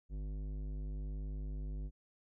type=tone with tanh clipping; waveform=triangle; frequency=50.6 Hz; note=G#1; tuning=44 cents flat; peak=-40 dBFS; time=0.09-1.91 s; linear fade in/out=50 ms; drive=18 dB; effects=none